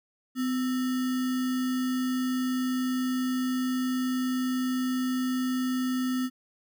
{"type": "tone with sample-and-hold", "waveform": "sine", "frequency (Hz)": 254.7, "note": "C4", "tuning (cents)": -46, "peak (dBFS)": -25, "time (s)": [0.35, 6.3], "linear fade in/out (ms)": 50, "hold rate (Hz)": 1575, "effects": []}